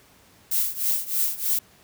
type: noise with tremolo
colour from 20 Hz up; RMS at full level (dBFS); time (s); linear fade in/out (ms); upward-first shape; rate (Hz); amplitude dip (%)
violet; -21; 0.51-1.59; 5; triangle; 3.2; 90
effects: pink hiss -55 dBFS RMS until 1.83 s + high-pass 60 Hz 12 dB/octave